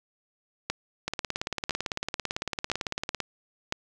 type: two click trains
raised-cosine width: 0.2 ms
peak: -10 / -12 dBFS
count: 4 / 39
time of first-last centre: 0.7-3.724 / 1.08-3.203 s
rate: 0.992 / 17.9 Hz
effects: none